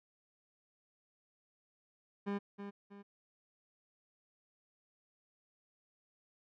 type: tone with echo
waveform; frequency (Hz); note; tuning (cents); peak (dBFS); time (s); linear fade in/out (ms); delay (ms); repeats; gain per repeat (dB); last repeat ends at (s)
30% pulse; 201.2; G3; +45; -32; 2.26-2.39; 20; 320; 2; -8; 3.03
effects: low-pass 2000 Hz 12 dB/octave